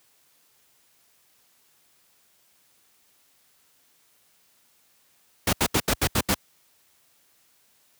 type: noise bursts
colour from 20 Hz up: pink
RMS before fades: -21 dBFS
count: 7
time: 5.47-6.345 s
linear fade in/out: 5 ms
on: 59 ms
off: 77 ms
effects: white hiss -63 dBFS RMS until 7.99 s + high-pass 60 Hz 12 dB/octave